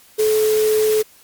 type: tone in noise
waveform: sine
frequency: 431.9 Hz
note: A4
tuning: 32 cents flat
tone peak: -13 dBFS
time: 0.18-1.03 s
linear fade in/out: 20 ms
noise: white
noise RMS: -27 dBFS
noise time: 0.18-1.03 s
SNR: +11 dB
effects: white hiss -49 dBFS RMS until 1.23 s + MP3 96 kbps